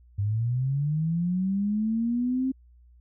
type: linear sweep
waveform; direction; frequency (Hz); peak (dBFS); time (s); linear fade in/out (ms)
sine; up; 98 to 266.1; -23; 0.18-2.52; 10
effects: added 60 Hz sine -52 dBFS peak until 3 s